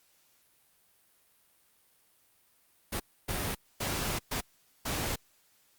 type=noise bursts at uneven times; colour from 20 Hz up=pink; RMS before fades=-33 dBFS; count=5; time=2.92-3 / 3.28-3.55 / 3.8-4.19 / 4.31-4.41 / 4.85-5.16 s; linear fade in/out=10 ms; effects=white hiss -67 dBFS RMS until 5.78 s + Opus 48 kbps